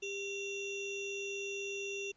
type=ring-modulated tone; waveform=square; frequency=1568 Hz; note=G6; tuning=in tune; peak=-35 dBFS; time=0.02-2.12 s; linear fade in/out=10 ms; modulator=1170 Hz; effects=pink hiss -72 dBFS RMS until 2.16 s + resampled to 16000 Hz